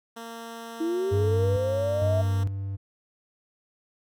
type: tone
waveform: 10% pulse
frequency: 229.9 Hz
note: A#3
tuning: 24 cents flat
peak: -29 dBFS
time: 0.16-2.44 s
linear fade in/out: 10 ms
type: linear sweep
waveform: sine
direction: up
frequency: 320 to 659.3 Hz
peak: -24 dBFS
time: 0.8-2.22 s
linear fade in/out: 10 ms
type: tone with tremolo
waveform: triangle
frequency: 98 Hz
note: G2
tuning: in tune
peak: -20 dBFS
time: 1.11-2.77 s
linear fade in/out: 20 ms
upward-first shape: square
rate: 1.1 Hz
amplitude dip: 55%
effects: none